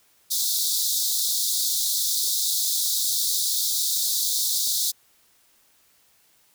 pink high-pass noise, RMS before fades -24 dBFS, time 0.3-4.92 s, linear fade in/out 20 ms, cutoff 3600 Hz, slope 96 dB/octave, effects white hiss -61 dBFS RMS until 6.54 s

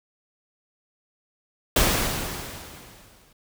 pink noise with exponential decay, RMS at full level -18 dBFS, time 1.76-3.33 s, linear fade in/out 5 ms, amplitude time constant 340 ms, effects none

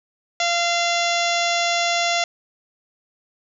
harmonic tone, 689 Hz, F5, 24 cents flat, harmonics 1 / 2 / 3 / 4 / 5 / 6 / 7 / 8 / 9 / 10, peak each -22 / -29 / -25 / -28 / -27 / -31 / -33 / -31 / -33 / -32 dBFS, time 0.4-2.24 s, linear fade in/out 2 ms, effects none

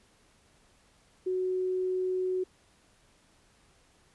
sine tone, 370 Hz, F#4, in tune, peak -27 dBFS, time 1.26-2.44 s, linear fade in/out 10 ms, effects pink hiss -64 dBFS RMS until 4.14 s + resampled to 24000 Hz

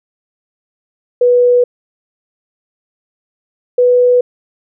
sine tone pair in turn, 490 / 493.4 Hz, B4 / B4, -14 / -2 cents, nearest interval unison, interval 12 cents, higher second, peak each -6 dBFS, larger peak neither, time 1.21-1.64 / 3.78-4.21 s, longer neither, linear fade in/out 5 ms, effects none

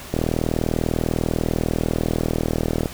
click train, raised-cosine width 2 ms, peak -7 dBFS, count 110, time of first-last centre 0.14-2.858 s, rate 40.1 Hz, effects pink hiss -37 dBFS RMS until 2.93 s

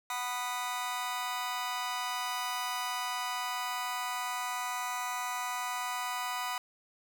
sawtooth chord, B major, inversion second, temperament just, 740.8 / 987.8 / 1234.7 Hz, F#5 / B5 / D#6, +2 / 0 / -14 cents, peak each -35 / -32 / -35 dBFS, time 0.1-6.58 s, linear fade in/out 2 ms, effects none

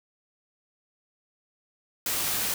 white noise, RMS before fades -28 dBFS, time 2.06-2.54 s, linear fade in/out 2 ms, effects none

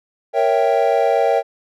triangle chord, A# diminished seventh, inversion none, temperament equal, 466.2 / 554.4 / 659.3 / 784 Hz, A#4 / C#5 / E5 / G5, 0 / 0 / 0 / 0 cents, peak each -17 dBFS, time 0.33-1.43 s, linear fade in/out 50 ms, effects none

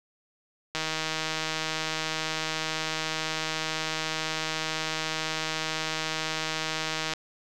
click train, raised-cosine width 0.2 ms, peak -12 dBFS, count 1010, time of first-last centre 0.75-7.136 s, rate 158 Hz, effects none

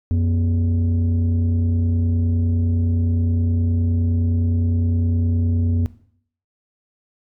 sine tone pair together, 89.9 / 240 Hz, F#2 / B3, -49 / -49 cents, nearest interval octave + perfect fourth, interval 1700 cents, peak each -14 / -22 dBFS, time 0.11-5.86 s, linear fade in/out 0 ms, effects noise-tail reverb RT60 0.6 s tail -17 dB re dry + tanh soft clip ceiling -13 dBFS

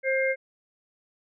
harmonic tone, 530 Hz, C5, 22 cents sharp, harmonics 1 / 3 / 4, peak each -24 / -31 / -27 dBFS, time 0.03-0.36 s, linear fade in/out 50 ms, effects none

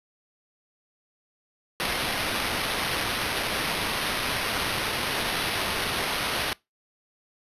blue noise with sample-and-hold, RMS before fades -28 dBFS, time 1.8-6.53 s, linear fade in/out 0 ms, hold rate 7350 Hz, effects noise-tail reverb RT60 0.2 s tail -23 dB re dry + resampled to 32000 Hz

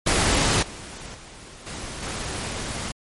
pink noise with level steps, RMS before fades -20 / -38 / -43 / -34 / -30 dBFS, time 0.06-2.92 s, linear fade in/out 10 ms, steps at 0.62 / 1.14 / 1.66 / 2.02 s, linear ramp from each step 10 ms, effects MP3 48 kbps

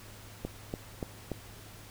click train, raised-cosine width 2 ms, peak -20 dBFS, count 4, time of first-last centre 0.45-1.317 s, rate 3.46 Hz, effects added 104 Hz sine -52 dBFS peak until 1.9 s + pink hiss -51 dBFS RMS until 1.9 s

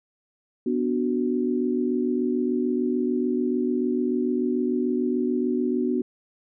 sine chord, B minor, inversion none, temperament equal, 246.9 / 293.7 / 370 Hz, B3 / D4 / F#4, 0 / 0 / 0 cents, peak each -24 / -28 / -26 dBFS, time 0.66-6.02 s, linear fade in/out 5 ms, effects none

